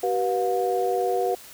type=tone cluster; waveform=sine; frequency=382.4 / 485.5 / 716 Hz; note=G4 / B4 / F5; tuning=-43 / -30 / +43 cents; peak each=-25 dBFS; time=0.03-1.35 s; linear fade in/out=5 ms; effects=tanh soft clip ceiling -11 dBFS + white hiss -45 dBFS RMS until 1.53 s